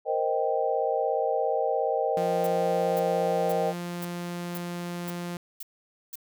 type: chord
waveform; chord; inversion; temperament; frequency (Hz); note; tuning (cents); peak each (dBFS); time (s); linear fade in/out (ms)
sine; C minor seventh; third; equal; 466.2 / 523.3 / 622.3 / 784; Bb4 / C5 / Eb5 / G5; 0 / 0 / 0 / 0; -29; 0.05-3.74; 50
type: tone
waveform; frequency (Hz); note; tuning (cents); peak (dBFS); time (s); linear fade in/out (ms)
sawtooth; 174.61; F3; 0; -28; 2.17-5.37; 2
type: noise bursts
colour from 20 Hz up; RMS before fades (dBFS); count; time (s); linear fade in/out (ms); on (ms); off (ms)
violet; -38; 8; 2.44-6.156; 2; 27; 500
effects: none